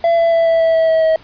triangle tone with pitch steps, 674 / 669 / 664 / 659 / 654.1 / 649.2 / 644.3 / 639.5 Hz, E5 / E5 / E5 / E5 / E5 / E5 / E5 / D#5, +38 / +25 / +12 / -1 / -14 / -27 / -40 / +47 cents, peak -8 dBFS, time 0.04-1.16 s, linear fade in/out 2 ms, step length 140 ms, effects pink hiss -43 dBFS RMS until 1.23 s + resampled to 11025 Hz

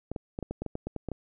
clicks, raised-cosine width 2 ms, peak -20 dBFS, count 12, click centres 0.116 / 0.162 / 0.389 / 0.427 / 0.51 / 0.62 / 0.663 / 0.754 / 0.87 / 0.963 / 1.087 / 1.117 s, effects none

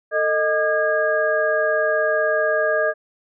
sine tone cluster, 446 / 621 / 1210 / 1640 Hz, A4 / D#5 / D#6 / G#6, +23 / -3 / -49 / -22 cents, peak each -25 / -19 / -28 / -22 dBFS, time 0.11-2.94 s, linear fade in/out 50 ms, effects none

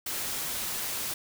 white noise, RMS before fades -33 dBFS, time 0.06-1.14 s, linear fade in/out 5 ms, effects none

